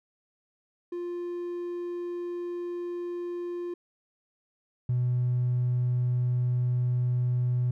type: tone pair in turn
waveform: triangle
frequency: 350 / 123.74 Hz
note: F4 / B2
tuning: +4 / +4 cents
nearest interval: octave + tritone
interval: 1800 cents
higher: first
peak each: -29 / -20 dBFS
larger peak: second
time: 0.92-3.74 / 4.89-7.71 s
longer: neither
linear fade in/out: 5 ms
effects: tanh soft clip ceiling -20 dBFS